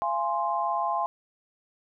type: chord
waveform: sine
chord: F minor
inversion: none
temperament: equal with one note detuned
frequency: 684.5 / 830.6 / 1046.5 Hz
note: F5 / Ab5 / C6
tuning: -35 / 0 / 0 cents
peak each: -30 / -29 / -28 dBFS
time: 0.02-1.06 s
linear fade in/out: 0 ms
effects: none